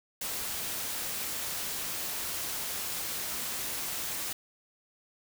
white noise, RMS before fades -35 dBFS, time 0.21-4.33 s, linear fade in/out 5 ms, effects none

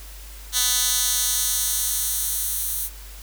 10% pulse tone with high-pass filter sweep, 249.4 Hz, B3, 17 cents sharp, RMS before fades -23 dBFS, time 0.52-2.9 s, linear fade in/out 50 ms, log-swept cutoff 4600 to 12000 Hz, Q 0.83, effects added 50 Hz sine -38 dBFS peak until 3.22 s + white hiss -44 dBFS RMS until 3.22 s

